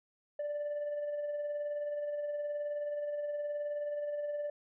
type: tone with tremolo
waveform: sine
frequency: 587.3 Hz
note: D5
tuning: in tune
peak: -30 dBFS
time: 0.39-4.5 s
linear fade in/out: 5 ms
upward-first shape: sine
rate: 19 Hz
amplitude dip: 40%
effects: tanh soft clip ceiling -32 dBFS